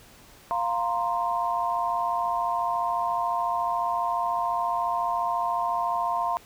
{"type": "chord", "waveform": "sine", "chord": "F suspended fourth", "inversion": "none", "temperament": "equal", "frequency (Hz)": [698.5, 932.3, 1046.5], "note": ["F5", "Bb5", "C6"], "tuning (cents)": [0, 0, 0], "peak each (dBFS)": -28, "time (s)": [0.51, 6.37], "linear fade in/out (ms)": 0, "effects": ["pink hiss -52 dBFS RMS until 6.45 s"]}